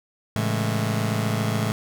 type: chord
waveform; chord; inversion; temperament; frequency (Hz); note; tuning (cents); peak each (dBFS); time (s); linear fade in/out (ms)
sawtooth; A major seventh; none; just; 110 / 137.5 / 165 / 206.2; A2 / C#3 / E3 / G#3; 0 / -14 / +2 / -12; -20 / -26 / -26 / -24; 0.36-1.72; 0
effects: none